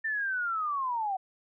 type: linear sweep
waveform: sine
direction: down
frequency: 1800 to 740 Hz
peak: -28 dBFS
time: 0.04-1.17 s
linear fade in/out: 10 ms
effects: none